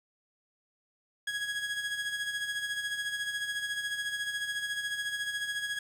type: tone with tremolo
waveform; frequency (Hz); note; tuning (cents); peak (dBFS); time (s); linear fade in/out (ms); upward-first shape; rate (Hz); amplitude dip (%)
30% pulse; 1661.2; G#6; 0; -27; 1.27-5.79; 5; sine; 14; 55
effects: low-pass 10000 Hz 12 dB/octave + 9-bit